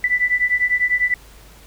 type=beating tone pair; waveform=sine; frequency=1975.5 / 1985.5 Hz; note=B6 / B6; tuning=0 / +9 cents; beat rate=10 Hz; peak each=-19 / -18 dBFS; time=0.04-1.14 s; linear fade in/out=2 ms; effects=added 50 Hz sine -45 dBFS peak until 1.66 s + pink hiss -47 dBFS RMS until 1.66 s